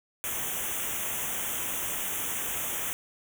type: band-stop noise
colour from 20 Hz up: white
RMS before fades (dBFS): -32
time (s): 0.24-2.93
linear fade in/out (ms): 0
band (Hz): 3500 to 5900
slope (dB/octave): 96
effects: none